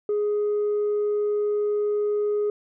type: tone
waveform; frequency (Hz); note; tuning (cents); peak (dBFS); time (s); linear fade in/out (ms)
sine; 416.2; G#4; +4; -19; 0.09-2.5; 2
effects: tanh soft clip ceiling -19 dBFS